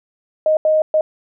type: tone bursts at uneven times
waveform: sine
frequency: 622.3 Hz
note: D#5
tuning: in tune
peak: -11 dBFS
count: 3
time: 0.46-0.57 / 0.65-0.82 / 0.94-1.01 s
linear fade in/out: 2 ms
effects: none